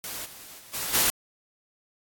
white noise with level steps, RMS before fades -35 / -45 / -49 / -31 / -22 dBFS, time 0.04-1.1 s, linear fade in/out 0 ms, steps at 0.24 / 0.58 / 0.73 / 0.93 s, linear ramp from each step 20 ms, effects AAC 64 kbps

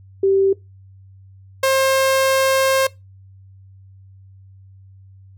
sine / sawtooth tone pair in turn, 389.2 / 532.9 Hz, G4 / C5, -12 / +32 cents, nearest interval perfect fourth, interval 544 cents, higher second, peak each -12 / -10 dBFS, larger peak second, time 0.23-0.53 / 1.63-2.87 s, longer second, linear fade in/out 5 ms, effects noise-tail reverb RT60 0.2 s tail -21 dB re dry + added 96 Hz sine -42 dBFS peak until 5.37 s

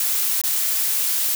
blue noise with dropouts, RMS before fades -21 dBFS, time 0-1.35 s, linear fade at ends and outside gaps 2 ms, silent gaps 0.415-0.437 s, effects none

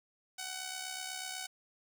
5% pulse tone with amplitude modulation, 749 Hz, F#5, 21 cents sharp, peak -25 dBFS, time 0.38-1.47 s, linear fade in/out 10 ms, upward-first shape sine, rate 68.1 Hz, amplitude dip 55%, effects none

